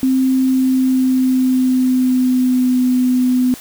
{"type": "tone with pitch glide", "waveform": "sine", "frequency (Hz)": [261.6, 252], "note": ["C4", "B3"], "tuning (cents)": [0, 35], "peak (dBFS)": -11, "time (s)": [0.03, 3.54], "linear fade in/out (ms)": 0, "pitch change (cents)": -65, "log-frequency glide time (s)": [0.28, 2.83], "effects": ["white hiss -36 dBFS RMS until 3.6 s"]}